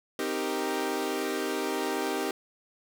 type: chord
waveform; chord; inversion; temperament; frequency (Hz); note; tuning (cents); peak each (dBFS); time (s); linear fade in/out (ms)
sawtooth; C minor seventh; none; equal; 261.6 / 311.1 / 392 / 466.2; C4 / Eb4 / G4 / Bb4; 0 / 0 / 0 / 0; -32 / -30 / -28 / -32; 0.19-2.31; 2
effects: none